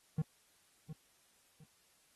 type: tone with echo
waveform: triangle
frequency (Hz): 155.56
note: D#3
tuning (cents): 0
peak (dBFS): -28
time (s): 0.18-0.22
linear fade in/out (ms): 5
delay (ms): 710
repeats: 2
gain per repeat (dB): -11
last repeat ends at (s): 1.64
effects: white hiss -70 dBFS RMS until 2.15 s + AAC 32 kbps